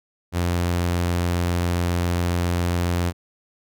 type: tone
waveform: sawtooth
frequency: 87.31 Hz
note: F2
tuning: in tune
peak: -16 dBFS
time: 0.32-3.13 s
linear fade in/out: 50 ms
effects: none